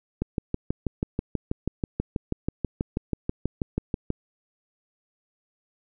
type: click train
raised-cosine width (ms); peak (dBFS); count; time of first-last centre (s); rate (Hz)
3; -12; 25; 0.22-4.103; 6.18
effects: none